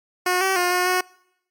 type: tone with pitch steps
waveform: 10% pulse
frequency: 362.3 / 382.4 / 356.6 / 360.7 / 365.8 Hz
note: F#4 / G4 / F4 / F#4 / F#4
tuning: -36 / -43 / +36 / -44 / -20 cents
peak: -10 dBFS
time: 0.26-1.01 s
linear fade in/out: 5 ms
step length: 150 ms
effects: noise-tail reverb RT60 0.8 s tail -25 dB re dry + MP3 96 kbps